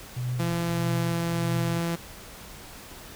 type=tone with tremolo; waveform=sine; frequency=124.5 Hz; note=B2; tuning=14 cents sharp; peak=-25 dBFS; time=0.16-1.8 s; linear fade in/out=10 ms; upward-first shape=triangle; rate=1.6 Hz; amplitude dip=75%
type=tone with pitch glide; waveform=sawtooth; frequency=170 to 168.73 Hz; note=F3 to E3; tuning=-46 to +41 cents; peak=-22 dBFS; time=0.39-1.96 s; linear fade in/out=10 ms; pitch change=-13 cents; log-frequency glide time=0.57-1.17 s
effects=pink hiss -44 dBFS RMS until 3.15 s